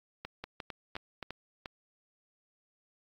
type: two click trains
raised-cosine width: 0.3 ms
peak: -23 / -23 dBFS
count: 4 / 5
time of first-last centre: 0.44-1.227 / 0.25-1.658 s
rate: 3.81 / 2.84 Hz
effects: AAC 64 kbps